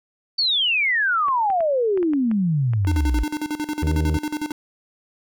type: exponential sweep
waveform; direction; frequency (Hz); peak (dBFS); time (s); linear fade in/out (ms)
sine; down; 4599 to 51.5; -17; 0.38-3.24; 10
type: clicks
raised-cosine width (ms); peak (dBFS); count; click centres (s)
0.5; -21; 12; 1.284 / 1.502 / 1.606 / 1.975 / 2.029 / 2.135 / 2.314 / 2.735 / 2.849 / 2.965 / 3.189 / 3.831
type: tone with tremolo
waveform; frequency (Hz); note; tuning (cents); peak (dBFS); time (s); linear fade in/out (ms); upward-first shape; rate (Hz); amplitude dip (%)
square; 301.2; D4; +44; -23; 2.87-4.52; 2; square; 11; 80
type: harmonic tone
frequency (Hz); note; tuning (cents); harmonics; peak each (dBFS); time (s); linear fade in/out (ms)
77.7; D#2; -2; 1 / 2 / 3 / 5 / 6 / 7 / 8; -19 / -25 / -37 / -35 / -36 / -47 / -49; 3.82-4.18; 10
effects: none